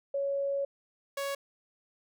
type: tone pair in turn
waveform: sine / sawtooth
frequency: 557 / 557 Hz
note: C#5 / C#5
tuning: +8 / +8 cents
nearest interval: unison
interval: 0 cents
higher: neither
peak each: -28 dBFS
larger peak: neither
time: 0.14-0.65 / 1.17-1.35 s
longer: first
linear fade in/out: 5 ms
effects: none